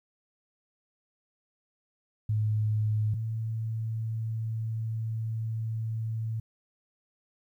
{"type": "tone pair in turn", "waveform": "sine", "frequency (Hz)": [107.4, 111.73], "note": ["A2", "A2"], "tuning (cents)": [-41, 27], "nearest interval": "minor second", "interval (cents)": 68, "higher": "second", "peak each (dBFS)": [-24, -29], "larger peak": "first", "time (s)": [[2.29, 3.14], [3.14, 6.4]], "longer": "second", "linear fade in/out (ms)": 5, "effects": ["11-bit"]}